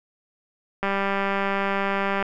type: click train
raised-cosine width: 0.5 ms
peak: -10 dBFS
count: 276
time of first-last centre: 0.83-2.226 s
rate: 197 Hz
effects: none